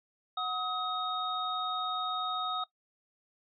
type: tone cluster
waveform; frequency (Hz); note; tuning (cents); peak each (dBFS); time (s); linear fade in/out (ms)
sine; 736 / 1267 / 3728; F#5 / D#6 / A#7; -9 / +31 / -1; -37 / -33 / -36; 0.37-2.64; 5
effects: noise-tail reverb RT60 0.1 s tail -19 dB re dry

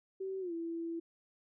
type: tone with pitch glide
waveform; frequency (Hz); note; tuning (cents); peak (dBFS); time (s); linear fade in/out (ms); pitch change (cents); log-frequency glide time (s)
sine; 382.8 to 333.2; G4 to E4; -41 to +19; -36; 0.2-1; 10; -240; 0.4-0.53
effects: none

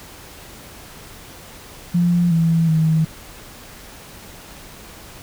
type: tone with pitch steps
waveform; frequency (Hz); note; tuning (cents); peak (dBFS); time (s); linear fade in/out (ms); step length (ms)
sine; 174.1 / 164.8 / 159; F3 / E3 / D#3; -5 / 0 / +38; -13; 1.94-3.05; 10; 370
effects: pink hiss -40 dBFS RMS until 5.22 s

